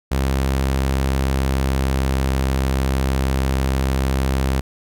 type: tone with pitch glide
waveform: sawtooth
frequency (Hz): 66.9 to 66.4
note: C2 to C2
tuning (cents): +39 to +26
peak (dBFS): -13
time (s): 0.11-4.61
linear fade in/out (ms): 10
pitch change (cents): -13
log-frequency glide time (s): 0.97-2.35
effects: none